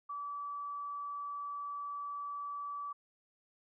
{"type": "tone", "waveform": "sine", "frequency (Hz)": 1152, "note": "D6", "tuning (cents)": -34, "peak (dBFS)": -38, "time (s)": [0.09, 2.93], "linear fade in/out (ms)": 10, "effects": []}